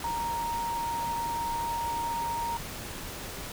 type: tone in noise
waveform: sine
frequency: 932.3 Hz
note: A#5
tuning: in tune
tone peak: -29 dBFS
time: 0.04-2.57 s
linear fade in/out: 2 ms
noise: pink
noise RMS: -39 dBFS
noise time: 0-3.52 s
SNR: +7 dB
effects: none